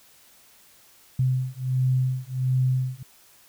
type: beating tone pair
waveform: sine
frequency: 128.2 / 129.6 Hz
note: C3 / C3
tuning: -35 / -16 cents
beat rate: 1.4 Hz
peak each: -24 dBFS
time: 1.19-3.03 s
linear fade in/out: 5 ms
effects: white hiss -55 dBFS RMS until 3.48 s